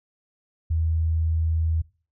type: tone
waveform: sine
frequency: 80.8 Hz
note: E2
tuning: 34 cents flat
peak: -20 dBFS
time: 0.7-1.82 s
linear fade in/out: 10 ms
effects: noise-tail reverb RT60 0.4 s tail -22 dB re dry